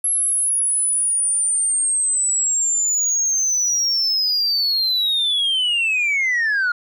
sine linear sweep, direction down, 11175 to 1400 Hz, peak -14 dBFS, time 0.04-6.72 s, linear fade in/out 5 ms, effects tanh soft clip ceiling -15 dBFS

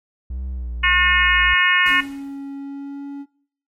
triangle tone with vibrato, 61.74 Hz, B1, in tune, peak -23 dBFS, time 0.3-1.54 s, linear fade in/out 5 ms, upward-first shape sine, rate 1.6 Hz, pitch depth 79 cents each way
harmonic tone, 360.6 Hz, F#4, 45 cents flat, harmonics 3 / 4 / 5 / 6 / 7 / 8, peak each -22 / -24 / -18 / -19 / -21 / -22 dBFS, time 0.83-2.01 s, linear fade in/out 10 ms
pink noise with exponential decay, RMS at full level -35 dBFS, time 1.86-2.65 s, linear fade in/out 1 ms, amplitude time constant 170 ms
triangle tone with pitch glide, 277.2 to 281.2 Hz, C#4 to C#4, 0 to +25 cents, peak -26 dBFS, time 1.88-3.26 s, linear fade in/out 50 ms, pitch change +25 cents, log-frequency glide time 2.54-3.05 s
effects noise-tail reverb RT60 0.5 s tail -17 dB re dry + MP3 64 kbps

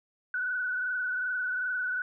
sine tone with frequency modulation, 1485 Hz, F#6, 6 cents sharp, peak -28 dBFS, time 0.34-2.02 s, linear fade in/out 2 ms, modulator 22.6 Hz, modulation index 1.6, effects none

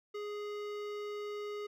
sine tone with hard clipping, 415.3 Hz, G#4, in tune, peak -40 dBFS, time 0.14-1.67 s, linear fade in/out 10 ms, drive 17 dB, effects none

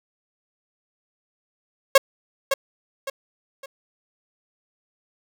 sawtooth tone with echo, 545 Hz, C#5, 29 cents flat, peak -5 dBFS, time 1.95-1.98 s, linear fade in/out 5 ms, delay 560 ms, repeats 3, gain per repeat -9 dB, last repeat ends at 3.66 s, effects none

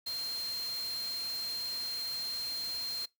sine tone in noise, 4186 Hz, C8, in tune, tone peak -34 dBFS, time 0.06-3.06 s, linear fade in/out 10 ms, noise white, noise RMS -45 dBFS, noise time 0.06-3.06 s, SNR +8 dB, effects noise-tail reverb RT60 0.2 s tail -23 dB re dry

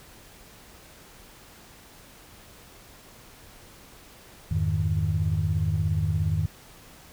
sine tone cluster, 85.2 / 102.2 / 154.2 Hz, F2 / G#2 / D#3, -42 / -27 / -15 cents, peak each -26 dBFS, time 4.51-6.46 s, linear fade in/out 5 ms, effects tanh soft clip ceiling -14 dBFS + pink hiss -50 dBFS RMS until 7.12 s

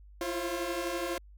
sawtooth tone cluster, 334.9 / 347 / 536 Hz, E4 / F4 / C5, +27 / -11 / +42 cents, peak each -35 / -31 / -32 dBFS, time 0.21-1.18 s, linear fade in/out 2 ms, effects added 50 Hz sine -50 dBFS peak until 1.37 s

